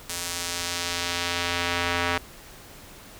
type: tone with band-pass filter sweep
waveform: square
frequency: 87 Hz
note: F2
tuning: 6 cents flat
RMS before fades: -28 dBFS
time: 0.09-2.18 s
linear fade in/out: 5 ms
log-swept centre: 8700 to 1900 Hz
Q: 0.82
effects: pink hiss -46 dBFS RMS until 3.19 s